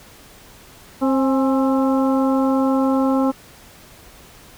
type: harmonic tone with a mistuned harmonic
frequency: 265.6 Hz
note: C4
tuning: 26 cents sharp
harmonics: 1 / 2 / 3 / 4 / 5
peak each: -16 / -22 / -26 / -28 / -30 dBFS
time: 1.01-3.32 s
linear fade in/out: 20 ms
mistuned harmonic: 3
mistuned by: +56 cents
effects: pink hiss -45 dBFS RMS until 4.57 s